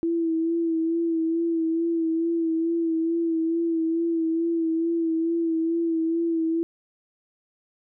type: tone with vibrato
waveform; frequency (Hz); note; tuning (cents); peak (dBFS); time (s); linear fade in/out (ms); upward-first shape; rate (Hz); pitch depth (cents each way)
sine; 330; E4; +2; -21; 0.03-6.63; 0; sine; 2.3; 34
effects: none